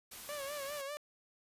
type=noise; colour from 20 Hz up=white; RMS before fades=-48 dBFS; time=0.11-0.82 s; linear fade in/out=10 ms
type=tone with vibrato; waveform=sawtooth; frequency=569 Hz; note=C#5; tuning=45 cents sharp; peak=-36 dBFS; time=0.29-0.97 s; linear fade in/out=0 ms; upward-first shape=sine; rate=5 Hz; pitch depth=79 cents each way
effects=resampled to 32000 Hz